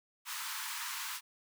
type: high-pass noise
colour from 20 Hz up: pink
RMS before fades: -40 dBFS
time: 0.25-1.21 s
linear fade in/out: 50 ms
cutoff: 900 Hz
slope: 96 dB/octave
effects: none